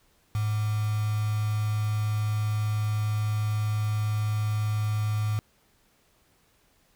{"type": "tone with quantisation", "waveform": "sine", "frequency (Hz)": 106.5, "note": "G#2", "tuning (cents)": 44, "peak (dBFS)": -24, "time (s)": [0.35, 5.39], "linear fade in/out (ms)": 0, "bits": 6, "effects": ["pink hiss -65 dBFS RMS until 6.95 s"]}